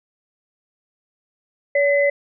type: tone pair together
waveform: sine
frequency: 568.8 / 2027 Hz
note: C#5 / B6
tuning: +45 / +45 cents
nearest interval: octave + minor seventh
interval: 2200 cents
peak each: -15 / -20 dBFS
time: 1.75-2.1 s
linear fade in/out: 5 ms
effects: none